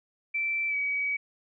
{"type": "tone with pitch glide", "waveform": "sine", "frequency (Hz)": [2334, 2271], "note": ["D7", "C#7"], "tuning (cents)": [-11, 41], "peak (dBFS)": -26, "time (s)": [0.34, 1.17], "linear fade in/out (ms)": 10, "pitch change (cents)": -48, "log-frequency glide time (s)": [0.68, 0.76], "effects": []}